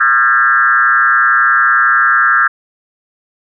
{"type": "tone with frequency modulation", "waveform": "sine", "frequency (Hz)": 1490, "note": "F#6", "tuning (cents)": 12, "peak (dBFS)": -7, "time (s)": [0, 2.48], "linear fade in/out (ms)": 10, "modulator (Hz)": 131, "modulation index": 1.9, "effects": []}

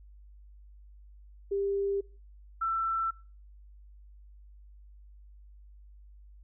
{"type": "tone pair in turn", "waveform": "sine", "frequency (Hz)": [397.5, 1337], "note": ["G4", "E6"], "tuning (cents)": [24, 24], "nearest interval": "octave + major sixth", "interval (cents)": 2100, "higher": "second", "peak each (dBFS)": -27, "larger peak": "neither", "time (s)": [[1.51, 2.01], [2.61, 3.11]], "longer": "neither", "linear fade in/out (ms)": 10, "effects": ["noise-tail reverb RT60 0.4 s tail -24 dB re dry", "added 50 Hz sine -50 dBFS peak until 6.43 s"]}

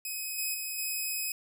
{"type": "tone with level steps", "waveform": "5% pulse", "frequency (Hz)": 2535, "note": "D#7", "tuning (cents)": 32, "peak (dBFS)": [-25, -21, -25, -22], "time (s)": [0.05, 1.32], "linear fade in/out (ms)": 2, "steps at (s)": [0.38, 0.54, 0.78], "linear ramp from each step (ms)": 5, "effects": []}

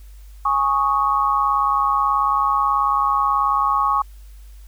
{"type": "chord", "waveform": "sine", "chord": "Ab suspended fourth", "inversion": "none", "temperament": "just", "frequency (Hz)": [830.6, 1107.5, 1245.9], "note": ["Ab5", "Db6", "Eb6"], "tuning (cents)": [0, -2, 2], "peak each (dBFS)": [-23, -17, -23], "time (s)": [0.45, 4.02], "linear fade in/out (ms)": 5, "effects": ["added 50 Hz sine -38 dBFS peak until 4.67 s", "white hiss -56 dBFS RMS until 4.67 s"]}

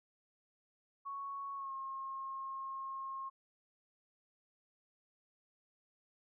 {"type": "tone with pitch glide", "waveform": "sine", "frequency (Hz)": [1108.7, 1075.3], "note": ["C#6", "C6"], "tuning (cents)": [0, 47], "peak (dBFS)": -40, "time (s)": [1.05, 3.3], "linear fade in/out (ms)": 20, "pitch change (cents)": -53, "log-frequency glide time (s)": [1.55, 1.73], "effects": []}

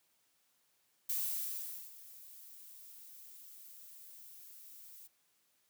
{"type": "noise with ADSR envelope", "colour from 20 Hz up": "violet", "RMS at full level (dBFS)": -35, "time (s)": [1.09, 5.08], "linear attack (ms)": 7, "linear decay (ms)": 810, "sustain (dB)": -19, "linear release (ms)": 20, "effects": ["white hiss -75 dBFS RMS until 5.69 s", "high-pass 80 Hz 12 dB/octave"]}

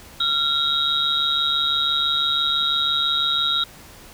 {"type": "tone cluster", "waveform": "sine", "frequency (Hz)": [1375, 3298, 3734, 3880], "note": ["F6", "G#7", "A#7", "B7"], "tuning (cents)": [-27, -13, 2, -31], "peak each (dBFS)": [-26, -29, -21, -23], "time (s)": [0.2, 3.64], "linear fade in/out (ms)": 5, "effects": ["pink hiss -44 dBFS RMS until 4.13 s"]}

